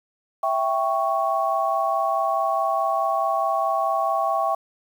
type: chord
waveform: sine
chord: C# diminished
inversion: first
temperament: equal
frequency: 659.3 / 784 / 1108.7 Hz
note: E5 / G5 / C#6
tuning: 0 / 0 / 0 cents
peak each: -24 dBFS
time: 0.43-4.55 s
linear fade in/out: 5 ms
effects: 8-bit